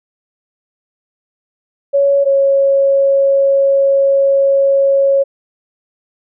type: tone pair in turn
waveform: sine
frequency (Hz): 559 / 550.3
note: C#5 / C#5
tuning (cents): +14 / -13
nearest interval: unison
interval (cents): 27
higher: first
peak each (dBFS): -8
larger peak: neither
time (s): 1.93-2.25 / 2.25-5.24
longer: second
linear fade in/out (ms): 20
effects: none